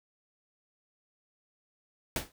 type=noise with exponential decay; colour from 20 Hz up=pink; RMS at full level=-28 dBFS; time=2.16-2.32 s; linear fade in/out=2 ms; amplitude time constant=34 ms; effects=none